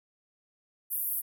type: band-pass noise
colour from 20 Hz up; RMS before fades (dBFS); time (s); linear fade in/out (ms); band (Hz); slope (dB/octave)
white; -32; 0.9-1.22; 20; 11000 to 15000; 48
effects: none